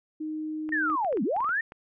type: tone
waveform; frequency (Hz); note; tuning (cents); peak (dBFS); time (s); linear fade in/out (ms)
sine; 310; D#4; -6; -30; 0.2-0.96; 10
type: clicks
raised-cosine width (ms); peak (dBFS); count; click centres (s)
0.5; -28; 10; 0.691 / 0.9 / 1.047 / 1.127 / 1.172 / 1.365 / 1.405 / 1.445 / 1.492 / 1.721
type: linear two-way sweep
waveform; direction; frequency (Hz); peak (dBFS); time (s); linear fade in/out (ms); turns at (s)
sine; down then up; 1864.7 to 184.7 to 1864.7; -24; 0.72-1.61; 5; 1.23
effects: none